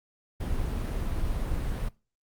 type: noise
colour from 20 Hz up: brown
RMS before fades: -29 dBFS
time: 0.4-1.89 s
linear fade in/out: 10 ms
effects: noise-tail reverb RT60 0.3 s tail -21 dB re dry + Opus 32 kbps